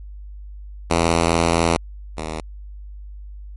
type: tone pair in turn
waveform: 5% pulse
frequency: 83.7 / 79 Hz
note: E2 / D#2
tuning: +27 / +27 cents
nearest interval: minor second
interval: 100 cents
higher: first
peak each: -4 / -15 dBFS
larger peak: first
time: 0.9-1.77 / 2.17-2.41 s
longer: first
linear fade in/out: 5 ms
effects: added 50 Hz sine -33 dBFS peak until 3.56 s + MP3 48 kbps